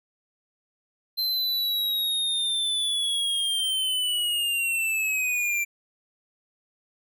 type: linear sweep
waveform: square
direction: down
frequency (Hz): 4117 to 2349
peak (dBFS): -24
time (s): 1.17-5.65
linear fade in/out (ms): 20
effects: none